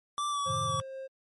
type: tone with vibrato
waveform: square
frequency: 1157 Hz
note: D6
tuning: 26 cents flat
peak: -30 dBFS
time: 0.18-0.8 s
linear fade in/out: 0 ms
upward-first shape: sine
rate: 3 Hz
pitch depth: 26 cents each way
type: tone with tremolo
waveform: triangle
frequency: 532 Hz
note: C5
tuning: 29 cents sharp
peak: -35 dBFS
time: 0.45-1.08 s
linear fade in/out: 20 ms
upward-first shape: sine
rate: 4.1 Hz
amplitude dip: 25%
type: chord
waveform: sine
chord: F# diminished seventh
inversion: none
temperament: equal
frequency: 92.5 / 110 / 130.81 / 155.56 Hz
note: F#2 / A2 / C3 / Eb3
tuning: 0 / 0 / 0 / 0 cents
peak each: -42 / -39 / -40 / -39 dBFS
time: 0.46-0.82 s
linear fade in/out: 20 ms
effects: MP3 48 kbps